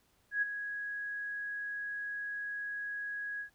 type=tone with ADSR envelope; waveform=sine; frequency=1661.2 Hz; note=G#6; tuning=in tune; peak=-26 dBFS; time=0.31-3.5 s; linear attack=110 ms; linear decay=19 ms; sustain=-10 dB; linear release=100 ms; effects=pink hiss -71 dBFS RMS until 3.54 s